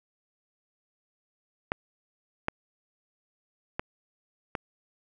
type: clicks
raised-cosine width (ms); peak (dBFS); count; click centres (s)
0.5; -11 / -11 / -14 / -15; 4; 1.719 / 2.484 / 3.795 / 4.552
effects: none